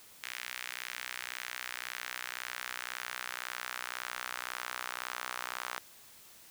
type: tone with high-pass filter sweep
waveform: sawtooth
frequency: 61.9 Hz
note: B1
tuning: 5 cents sharp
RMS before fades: -41 dBFS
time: 0.23-5.78 s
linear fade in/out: 0 ms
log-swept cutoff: 2000 to 1200 Hz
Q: 1.7
effects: white hiss -56 dBFS RMS until 6.5 s